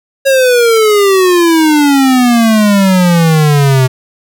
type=exponential sweep; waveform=square; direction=down; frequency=550 to 127.3 Hz; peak=-6 dBFS; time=0.25-3.88 s; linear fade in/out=20 ms; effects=none